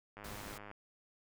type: click train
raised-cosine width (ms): 0.5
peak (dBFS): -34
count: 57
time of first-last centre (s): 0.17-0.714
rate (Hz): 103
type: noise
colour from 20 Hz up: pink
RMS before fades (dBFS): -48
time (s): 0.24-0.58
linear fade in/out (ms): 5
effects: none